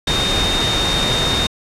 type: tone in noise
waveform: sine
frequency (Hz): 3681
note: A#7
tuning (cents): -23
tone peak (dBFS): -18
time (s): 0.07-1.47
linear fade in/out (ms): 5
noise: pink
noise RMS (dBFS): -19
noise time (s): 0.07-1.47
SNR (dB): -2
effects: low-pass 7000 Hz 12 dB/octave